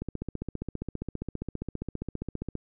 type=click train; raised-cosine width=3 ms; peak=-20 dBFS; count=39; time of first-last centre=0.02-2.553 s; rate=15 Hz; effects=none